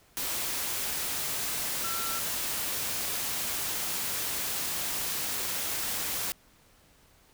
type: tone in noise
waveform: sine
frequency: 1351 Hz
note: E6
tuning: 42 cents sharp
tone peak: -36 dBFS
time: 1.84-2.19 s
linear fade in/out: 0 ms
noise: white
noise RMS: -32 dBFS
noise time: 0.17-6.32 s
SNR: -7 dB
effects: pink hiss -61 dBFS RMS until 7.33 s